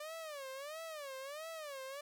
sawtooth tone with vibrato, 587.3 Hz, D5, in tune, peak -40 dBFS, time 0-2.01 s, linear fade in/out 5 ms, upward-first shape sine, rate 1.5 Hz, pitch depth 190 cents each way, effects none

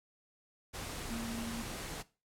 sine tone in noise, 230.2 Hz, A#3, 22 cents flat, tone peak -38 dBFS, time 1.09-1.63 s, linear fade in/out 20 ms, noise pink, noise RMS -42 dBFS, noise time 0.73-2.03 s, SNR +1 dB, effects noise-tail reverb RT60 0.3 s tail -18 dB re dry + low-pass 12000 Hz 12 dB/octave

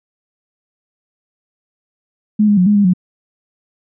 sine tone with pitch steps, 211.7 / 206.1 / 181 / 207.6 / 203 / 181.6 Hz, G#3 / G#3 / F#3 / G#3 / G#3 / F#3, +33 / -13 / -38 / 0 / -39 / -32 cents, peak -8 dBFS, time 2.39-2.936 s, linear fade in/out 10 ms, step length 91 ms, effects none

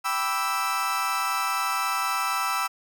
35% pulse chord, E minor seventh, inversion first, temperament equal, 784 / 987.8 / 1174.7 / 1318.5 Hz, G5 / B5 / D6 / E6, 0 / 0 / 0 / 0 cents, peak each -31 / -29 / -31 / -25 dBFS, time 0.04-2.68 s, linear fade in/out 20 ms, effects none

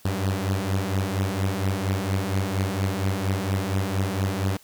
sawtooth beating tone pair, 94.4 / 98.7 Hz, F#2 / G2, +35 / +12 cents, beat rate 4.3 Hz, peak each -22 dBFS, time 0.05-4.57 s, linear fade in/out 5 ms, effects white hiss -54 dBFS RMS until 4.63 s

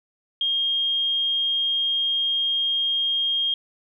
sine tone, 3230 Hz, G#7, 49 cents flat, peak -20 dBFS, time 0.41-3.54 s, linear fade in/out 2 ms, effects 10-bit

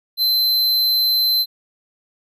square tone, 4080 Hz, C8, 44 cents flat, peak -15 dBFS, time 0.17-1.46 s, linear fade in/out 50 ms, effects none

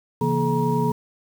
sine tone cluster, 134.6 / 165.4 / 235.3 / 427.5 / 948 Hz, C3 / E3 / A#3 / A4 / A#5, +49 / +6 / +16 / -50 / +29 cents, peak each -25 dBFS, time 0.21-0.92 s, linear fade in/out 5 ms, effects 7-bit

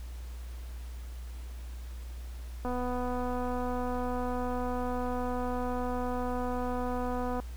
click train, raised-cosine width 1 ms, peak -22 dBFS, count 1179, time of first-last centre 2.65-7.4 s, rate 248 Hz, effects added 60 Hz sine -38 dBFS peak until 7.56 s + pink hiss -55 dBFS RMS until 7.56 s

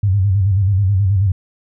sine tone with vibrato, 97.6 Hz, G2, 7 cents flat, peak -11 dBFS, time 0.03-1.32 s, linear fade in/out 5 ms, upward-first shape square, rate 9.3 Hz, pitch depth 84 cents each way, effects none

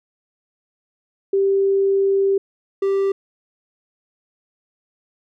sine / triangle tone pair in turn, 392 / 392 Hz, G4 / G4, 0 / 0 cents, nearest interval unison, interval 0 cents, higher neither, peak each -14 dBFS, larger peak neither, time 1.33-2.38 / 2.82-3.12 s, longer first, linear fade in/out 5 ms, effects none

